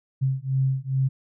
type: beating tone pair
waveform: sine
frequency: 132.1 / 134.5 Hz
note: C3 / C3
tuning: +17 / +48 cents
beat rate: 2.4 Hz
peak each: -24 dBFS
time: 0.21-1.09 s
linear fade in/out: 20 ms
effects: none